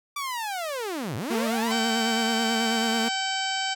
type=linear two-way sweep; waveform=sawtooth; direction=down then up; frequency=1174.7 to 96.8 to 1046 Hz; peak=-25 dBFS; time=0.16-1.72 s; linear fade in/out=5 ms; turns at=1.16 s
type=tone with vibrato; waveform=sawtooth; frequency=227.2 Hz; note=A#3; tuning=44 cents flat; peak=-21 dBFS; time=1.3-3.09 s; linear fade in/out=10 ms; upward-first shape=sine; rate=9.2 Hz; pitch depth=40 cents each way
type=harmonic tone; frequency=769 Hz; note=G5; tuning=33 cents flat; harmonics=1 / 2 / 3 / 4 / 5 / 6 / 7 / 8 / 9 / 10; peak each=-30 / -32 / -36 / -31 / -40 / -35 / -39 / -45 / -46 / -38 dBFS; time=1.7-3.75 s; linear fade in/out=20 ms
effects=none